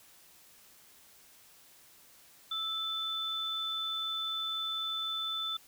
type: tone pair together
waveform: sine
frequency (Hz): 1317 / 3516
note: E6 / A7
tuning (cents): -2 / -2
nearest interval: octave + perfect fourth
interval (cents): 1700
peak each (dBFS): -40 / -33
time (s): 2.51-5.57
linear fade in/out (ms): 5
effects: white hiss -59 dBFS RMS until 5.67 s